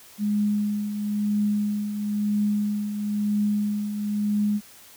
sine tone with tremolo, 207.7 Hz, G#3, in tune, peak -19 dBFS, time 0.18-4.61 s, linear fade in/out 50 ms, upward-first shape triangle, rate 1 Hz, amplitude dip 60%, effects white hiss -49 dBFS RMS until 4.96 s

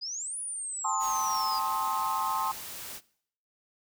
sine exponential two-way sweep, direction up then down, 4810 to 9956 to 4810 Hz, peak -33 dBFS, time 0.01-1.6 s, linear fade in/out 20 ms, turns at 0.38 s
sine chord, A half-diminished seventh, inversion third, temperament just, 792 / 880 / 1056 / 1267.2 Hz, G5 / A5 / C6 / Eb6, +18 / 0 / +16 / +31 cents, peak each -36 / -32 / -30 / -35 dBFS, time 0.84-2.52 s, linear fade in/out 10 ms
white noise, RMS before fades -41 dBFS, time 0.99-3.01 s, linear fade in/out 50 ms
effects noise-tail reverb RT60 0.6 s tail -20 dB re dry

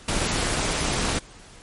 pink noise with amplitude modulation, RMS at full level -21 dBFS, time 0.08-1.19 s, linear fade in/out 5 ms, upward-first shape sine, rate 226 Hz, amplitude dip 75%, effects pink hiss -47 dBFS RMS until 1.62 s + MP3 48 kbps

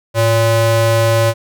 square ring-modulated tone, 230.2 Hz, A#3, 22 cents flat, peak -8 dBFS, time 0.14-1.34 s, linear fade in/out 50 ms, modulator 339 Hz, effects none

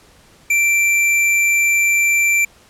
square tone, 2349 Hz, D7, in tune, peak -13 dBFS, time 0.5-2.45 s, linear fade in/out 5 ms, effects pink hiss -49 dBFS RMS until 2.69 s + low-pass 11000 Hz 12 dB/octave

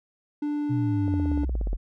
triangle tone with pitch glide, 294.6 to 292.1 Hz, D4 to D4, +6 to -9 cents, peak -23 dBFS, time 0.42-1.45 s, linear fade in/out 5 ms, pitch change -15 cents, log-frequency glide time 0.53-1.18 s
sine linear sweep, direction down, 128.2 to 39.79 Hz, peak -24 dBFS, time 0.69-1.77 s, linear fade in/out 20 ms
click train, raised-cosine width 2 ms, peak -22 dBFS, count 12, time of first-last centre 1.08-1.731 s, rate 16.9 Hz
effects none

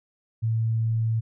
sine tone, 112.7 Hz, A2, 42 cents sharp, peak -21 dBFS, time 0.42-1.21 s, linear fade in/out 20 ms, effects none

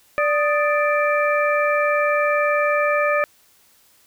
harmonic tone with a mistuned harmonic, 587.3 Hz, D5, in tune, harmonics 1 / 2 / 3 / 4, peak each -19 / -22 / -24 / -25 dBFS, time 0.18-3.24 s, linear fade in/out 0 ms, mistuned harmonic 2, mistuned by +95 cents, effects white hiss -56 dBFS RMS until 4.06 s

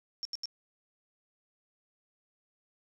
sine tone bursts, 5500 Hz, F8, 27 cents flat, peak -33 dBFS, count 3, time 0.23-0.456 s, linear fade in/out 0 ms, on 22 ms, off 80 ms, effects none

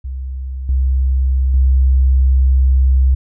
sine tone with level steps, 65.41 Hz, C2, in tune, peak -21 / -11 / -8 dBFS, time 0.04-3.15 s, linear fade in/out 10 ms, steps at 0.69 / 1.54 s, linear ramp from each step 2 ms, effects none

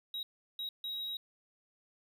triangle tone bursts at uneven times, 3823 Hz, A#7, 43 cents sharp, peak -35 dBFS, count 3, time 0.14-0.23 / 0.59-0.69 / 0.84-1.17 s, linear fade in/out 2 ms, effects none

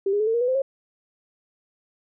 sine tone with pitch steps, 392 / 410.5 / 430 / 450.3 / 471.6 / 493.9 / 517.2 / 541.7 Hz, G4 / G#4 / A4 / A4 / A#4 / B4 / C5 / C#5, 0 / -20 / -40 / +40 / +20 / 0 / -20 / -40 cents, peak -19 dBFS, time 0.06-0.62 s, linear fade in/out 5 ms, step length 70 ms, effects none

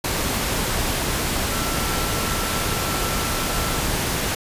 sine tone in noise, 1342 Hz, E6, 31 cents sharp, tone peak -32 dBFS, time 1.51-3.81 s, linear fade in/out 5 ms, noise pink, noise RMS -23 dBFS, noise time 0.04-4.35 s, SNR -12 dB, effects resampled to 32000 Hz

